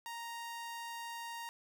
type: tone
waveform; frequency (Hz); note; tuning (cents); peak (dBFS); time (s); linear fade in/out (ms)
sawtooth; 932.3; A#5; 0; -38; 0.06-1.49; 0
effects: none